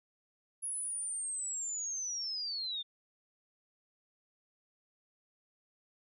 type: linear sweep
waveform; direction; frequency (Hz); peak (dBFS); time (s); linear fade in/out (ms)
sine; down; 10548 to 3550; -35; 0.62-2.83; 20
effects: none